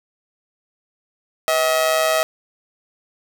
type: tone with amplitude modulation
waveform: sawtooth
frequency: 639 Hz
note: D#5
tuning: 46 cents sharp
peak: -9 dBFS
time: 1.48-2.23 s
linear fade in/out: 0 ms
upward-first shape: sine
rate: 142 Hz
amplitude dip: 65%
effects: none